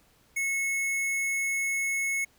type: tone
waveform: square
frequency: 2190 Hz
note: C#7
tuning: 22 cents flat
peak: -27 dBFS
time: 0.36-2.25 s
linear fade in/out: 10 ms
effects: pink hiss -63 dBFS RMS until 2.38 s